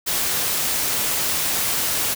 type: noise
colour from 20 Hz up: white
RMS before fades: -22 dBFS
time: 0.06-2.15 s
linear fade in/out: 20 ms
effects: none